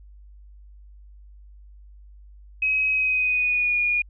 sine tone with pitch glide, 2543 to 2439 Hz, D#7 to D#7, +37 to -35 cents, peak -19 dBFS, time 2.62-4.02 s, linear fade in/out 5 ms, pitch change -72 cents, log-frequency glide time 2.91-3.79 s, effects added 50 Hz sine -44 dBFS peak until 4.09 s

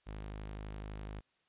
sawtooth tone, 51.91 Hz, G#1, in tune, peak -38 dBFS, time 0.06-1.21 s, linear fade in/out 20 ms, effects white hiss -75 dBFS RMS until 1.48 s + resampled to 8000 Hz

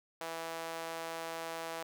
sawtooth tone with high-pass filter, 164.4 Hz, E3, 4 cents flat, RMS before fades -41 dBFS, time 0.21-1.83 s, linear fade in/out 0 ms, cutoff 640 Hz, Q 1.4, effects none

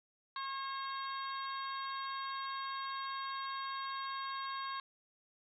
harmonic tone, 541 Hz, C#5, 42 cents flat, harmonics 2 / 3 / 4 / 5 / 6 / 7 / 8, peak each -39 / -47 / -54 / -56 / -55 / -50 / -51 dBFS, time 0.36-4.8 s, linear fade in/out 2 ms, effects none

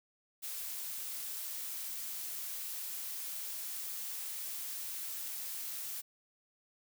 blue noise, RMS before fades -41 dBFS, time 0.42-6.02 s, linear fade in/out 20 ms, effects none

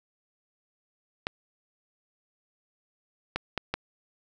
clicks, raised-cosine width 0.3 ms, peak -12 dBFS, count 4, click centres 1.269 / 3.36 / 3.577 / 3.74 s, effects none

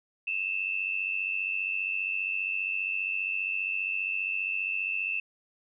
sine tone pair together, 2605 / 2700 Hz, E7 / E7, -21 / +41 cents, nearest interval minor second, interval 62 cents, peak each -30 / -32 dBFS, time 0.27-5.2 s, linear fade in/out 5 ms, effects none

